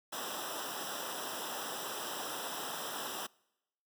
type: noise with comb filter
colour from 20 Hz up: pink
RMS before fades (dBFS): -40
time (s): 0.12-3.27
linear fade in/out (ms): 10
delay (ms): 0.45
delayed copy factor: -0.9
effects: noise-tail reverb RT60 0.9 s tail -26 dB re dry + high-pass 200 Hz 12 dB/octave